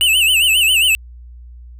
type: tone with vibrato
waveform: square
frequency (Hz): 2807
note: F7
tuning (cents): +8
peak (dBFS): -11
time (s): 0.01-0.95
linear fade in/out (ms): 0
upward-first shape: sine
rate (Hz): 7.4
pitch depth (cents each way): 150
effects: added 60 Hz sine -34 dBFS peak until 1.79 s